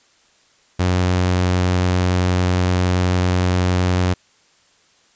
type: tone with vibrato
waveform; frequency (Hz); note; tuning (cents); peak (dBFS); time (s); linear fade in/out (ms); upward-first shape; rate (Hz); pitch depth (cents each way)
sawtooth; 90.7; F#2; -34; -11; 0.79-4.14; 10; sine; 19; 9
effects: white hiss -56 dBFS RMS until 5.15 s + resampled to 16000 Hz